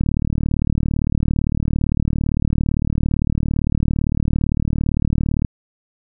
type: click train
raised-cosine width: 5 ms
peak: -6 dBFS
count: 206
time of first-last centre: 0.01-5.448 s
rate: 37.7 Hz
effects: none